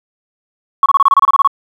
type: tone bursts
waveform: sine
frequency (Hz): 1108.7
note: C#6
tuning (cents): 0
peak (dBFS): -4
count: 12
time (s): 0.83-1.475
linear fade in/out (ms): 2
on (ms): 29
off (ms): 27
effects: tanh soft clip ceiling 0 dBFS + 7-bit